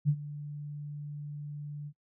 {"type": "tone with ADSR envelope", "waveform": "sine", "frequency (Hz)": 146.83, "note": "D3", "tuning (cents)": 0, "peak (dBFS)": -20, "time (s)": [0.05, 1.93], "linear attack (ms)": 39, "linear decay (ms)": 64, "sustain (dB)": -17, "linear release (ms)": 61, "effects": ["noise-tail reverb RT60 0.1 s tail -23 dB re dry"]}